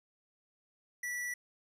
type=tone; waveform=square; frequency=1955 Hz; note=B6; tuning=18 cents flat; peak=-36 dBFS; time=1.03-1.34 s; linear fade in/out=5 ms; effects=resampled to 32000 Hz + 11-bit